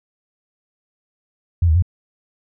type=tone with pitch steps; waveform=sine; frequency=85.9 / 78.7 / 89.7 Hz; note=F2 / D#2 / F2; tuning=-28 / +20 / +47 cents; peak=-11 dBFS; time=1.62-1.824 s; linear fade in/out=5 ms; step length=68 ms; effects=none